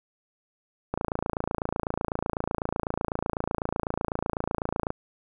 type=click train; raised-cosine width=1 ms; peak=-13 dBFS; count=112; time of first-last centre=0.94-4.904 s; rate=28 Hz; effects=none